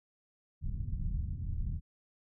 pink low-pass noise, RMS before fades -35 dBFS, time 0.61-1.81 s, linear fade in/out 50 ms, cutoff 150 Hz, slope 24 dB/octave, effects none

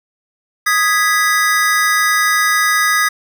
square chord, G# minor, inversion second, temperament equal, 1244.5 / 1661.2 / 1975.5 Hz, D#6 / G#6 / B6, 0 / 0 / 0 cents, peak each -17 dBFS, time 0.66-3.09 s, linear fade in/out 10 ms, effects none

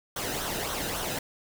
pink noise with flanger, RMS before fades -32 dBFS, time 0.16-1.19 s, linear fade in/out 5 ms, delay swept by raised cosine 0.41 to 0.92 ms, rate 3.6 Hz, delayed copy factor -0.6, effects none

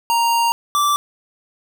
square tone pair in turn, 932.3 / 1167.2 Hz, A#5 / D6, 0 / -11 cents, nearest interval major third, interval 389 cents, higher second, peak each -15 dBFS, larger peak neither, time 0.1-0.52 / 0.75-0.96 s, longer first, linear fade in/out 0 ms, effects none

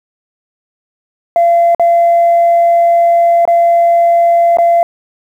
sine tone with dropouts, 684 Hz, F5, 36 cents flat, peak -4 dBFS, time 1.36-4.83 s, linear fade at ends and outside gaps 1 ms, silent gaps 1.748-1.796 / 3.453-3.476 / 4.571-4.585 s, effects tanh soft clip ceiling -3 dBFS + 7-bit

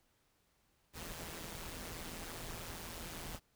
pink noise with amplitude modulation, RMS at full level -43 dBFS, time 0.93-3.4 s, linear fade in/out 50 ms, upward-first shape sine, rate 166 Hz, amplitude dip 65%, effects pink hiss -75 dBFS RMS until 3.55 s

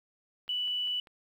click train, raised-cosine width 0.3 ms, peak -38 dBFS, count 4, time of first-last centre 0.48-1.072 s, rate 5.07 Hz
sine tone, 2965 Hz, F#7, 3 cents sharp, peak -29 dBFS, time 0.49-1 s, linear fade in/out 2 ms
effects 10-bit

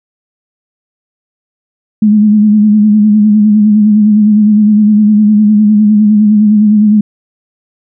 sine tone with vibrato, 210.9 Hz, G#3, 27 cents sharp, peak -3 dBFS, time 2.02-7.01 s, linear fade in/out 5 ms, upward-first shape sine, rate 9.8 Hz, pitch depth 43 cents each way, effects none

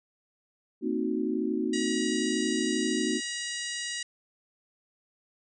sine chord, C half-diminished seventh, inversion third, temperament equal with one note detuned, 228.9 / 261.6 / 311.1 / 370 Hz, Bb3 / C4 / Eb4 / Gb4, -31 / 0 / 0 / 0 cents, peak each -32 / -32 / -31 / -32 dBFS, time 0.81-3.21 s, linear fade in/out 50 ms
harmonic tone, 958 Hz, A#5, 47 cents sharp, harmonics 2 / 3 / 4 / 5 / 6 / 7 / 8 / 9, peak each -37 / -39 / -40 / -41 / -42 / -42 / -43 / -44 dBFS, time 1.73-4.03 s, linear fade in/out 5 ms
effects none

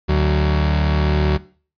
30% pulse tone pair together, 75 / 187.9 Hz, D2 / F#3, +37 / +27 cents, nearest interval octave + major third, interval 1590 cents, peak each -13 / -19 dBFS, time 0.08-1.38 s, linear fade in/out 20 ms, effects noise-tail reverb RT60 0.4 s tail -18 dB re dry + resampled to 11025 Hz

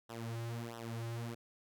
sawtooth tone with flanger, 116.1 Hz, A#2, 7 cents flat, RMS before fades -42 dBFS, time 0.09-1.35 s, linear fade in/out 10 ms, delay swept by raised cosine 0.43 to 4.53 ms, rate 1.5 Hz, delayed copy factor -0.95, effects none

